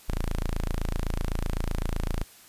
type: tone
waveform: sawtooth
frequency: 27.87 Hz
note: A0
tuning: 23 cents sharp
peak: -22 dBFS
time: 0.08-2.24 s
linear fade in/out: 10 ms
effects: white hiss -52 dBFS RMS until 2.48 s + resampled to 32000 Hz